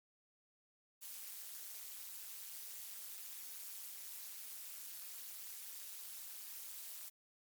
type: noise with amplitude modulation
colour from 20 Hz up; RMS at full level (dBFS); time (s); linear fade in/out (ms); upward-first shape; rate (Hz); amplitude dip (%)
blue; -45; 1.01-7.1; 20; sine; 208; 95
effects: MP3 96 kbps